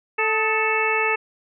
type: harmonic tone with a mistuned harmonic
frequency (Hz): 440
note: A4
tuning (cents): 0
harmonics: 1 / 2 / 3 / 4 / 5 / 6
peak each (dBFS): -25 / -26 / -27 / -27 / -25 / -24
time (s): 0.18-1.16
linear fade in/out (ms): 10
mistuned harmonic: 3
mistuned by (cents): -58
effects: none